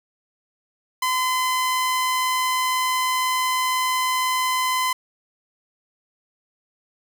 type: tone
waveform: sawtooth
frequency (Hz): 1022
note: C6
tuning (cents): -41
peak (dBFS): -16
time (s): 1.02-4.93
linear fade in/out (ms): 5
effects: none

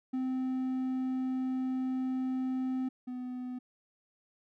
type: tone pair in turn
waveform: triangle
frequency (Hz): 258.7 / 250.8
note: C4 / B3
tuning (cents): -19 / +27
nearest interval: minor second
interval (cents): 54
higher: first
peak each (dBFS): -28 / -34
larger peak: first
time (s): 0.13-2.89 / 3.07-3.59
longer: first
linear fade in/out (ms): 10
effects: none

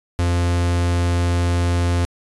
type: tone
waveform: 45% pulse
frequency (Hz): 87.1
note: F2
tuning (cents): -4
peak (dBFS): -16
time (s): 0.19-2.05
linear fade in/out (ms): 0
effects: resampled to 24000 Hz

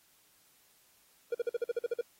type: tone bursts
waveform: triangle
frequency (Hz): 475.4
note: A#4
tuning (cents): +34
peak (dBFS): -26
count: 10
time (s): 1.32-2.012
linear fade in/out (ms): 5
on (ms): 26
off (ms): 48
effects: white hiss -66 dBFS RMS until 2.19 s + AAC 48 kbps

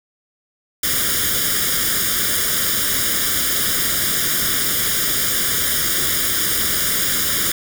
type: noise with comb filter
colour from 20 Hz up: white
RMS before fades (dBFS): -19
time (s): 0.83-7.52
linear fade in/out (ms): 5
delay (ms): 0.58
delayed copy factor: +0.85
effects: none

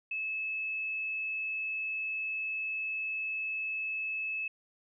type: tone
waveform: sine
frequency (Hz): 2600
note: E7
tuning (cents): -24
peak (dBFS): -32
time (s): 0.11-4.48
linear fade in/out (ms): 5
effects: none

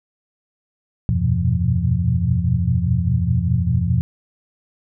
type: tone cluster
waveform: sine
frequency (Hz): 82.1 / 95.2 / 120.4 / 125.3 / 172.6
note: E2 / F#2 / B2 / B2 / F3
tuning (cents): -6 / +50 / -44 / +25 / -20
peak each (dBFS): -22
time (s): 1.09-4.01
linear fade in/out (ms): 0
effects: none

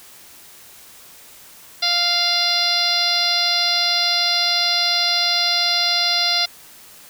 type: harmonic tone with a mistuned harmonic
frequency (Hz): 698.5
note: F5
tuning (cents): 0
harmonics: 1 / 2 / 3 / 4 / 5 / 6 / 7 / 8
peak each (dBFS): -27 / -29 / -26 / -29 / -23 / -21 / -21 / -29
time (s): 1.82-6.46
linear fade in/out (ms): 10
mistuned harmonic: 6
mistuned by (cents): -24
effects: white hiss -44 dBFS RMS until 7.09 s

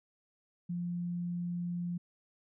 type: tone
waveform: sine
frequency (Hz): 174.61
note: F3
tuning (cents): 0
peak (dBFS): -33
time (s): 0.69-1.98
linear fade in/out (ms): 10
effects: none

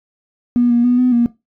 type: tone with pitch steps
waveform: triangle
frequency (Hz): 242.2 / 238.1 / 245.7 / 251.1 / 237.3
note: B3 / A#3 / B3 / B3 / A#3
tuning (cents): -34 / +37 / -9 / +29 / +31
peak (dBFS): -6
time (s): 0.56-1.26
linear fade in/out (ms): 0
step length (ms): 140
effects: noise-tail reverb RT60 0.2 s tail -20 dB re dry + tanh soft clip ceiling -8 dBFS

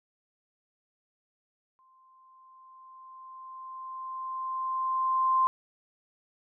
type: tone with exponential growth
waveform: sine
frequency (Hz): 1045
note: C6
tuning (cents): -2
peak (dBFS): -20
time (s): 1.79-5.47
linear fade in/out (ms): 0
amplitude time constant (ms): 800
effects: none

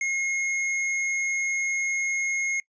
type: tone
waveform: square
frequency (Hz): 2155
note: C#7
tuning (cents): -49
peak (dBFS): -25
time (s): 0.01-2.6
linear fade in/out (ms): 2
effects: noise-tail reverb RT60 0.1 s tail -22 dB re dry + resampled to 16000 Hz

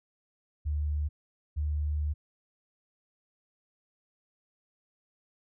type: tone pair in turn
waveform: sine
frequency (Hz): 74.4 / 74.7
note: D2 / D2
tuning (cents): +23 / +30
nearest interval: unison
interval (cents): 7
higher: second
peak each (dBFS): -27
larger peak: neither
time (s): 0.65-1.09 / 1.56-2.14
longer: second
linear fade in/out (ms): 20
effects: none

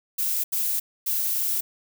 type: noise bursts at uneven times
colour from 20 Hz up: violet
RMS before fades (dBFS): -25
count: 3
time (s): 0.18-0.44 / 0.52-0.8 / 1.06-1.61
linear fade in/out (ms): 10
effects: none

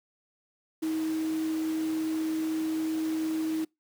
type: tone in noise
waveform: sine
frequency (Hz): 317.6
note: D#4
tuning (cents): +36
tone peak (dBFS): -26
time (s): 0.82-3.65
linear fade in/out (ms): 10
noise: pink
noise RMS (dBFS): -43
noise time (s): 0.82-3.65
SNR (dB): +14
effects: noise-tail reverb RT60 0.2 s tail -26 dB re dry + high-pass 200 Hz 12 dB/octave

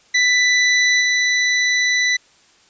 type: tone with level steps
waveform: sawtooth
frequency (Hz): 1985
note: B6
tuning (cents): +8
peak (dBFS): -9 / -11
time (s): 0.14-2.17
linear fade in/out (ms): 10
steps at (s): 1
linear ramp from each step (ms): 20
effects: white hiss -53 dBFS RMS until 2.69 s + resampled to 16000 Hz

